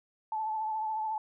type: tone with vibrato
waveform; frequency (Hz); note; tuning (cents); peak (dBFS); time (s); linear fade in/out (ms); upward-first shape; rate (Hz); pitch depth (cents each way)
sine; 871; A5; -18; -30; 0.32-1.18; 2; sine; 14; 30
effects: none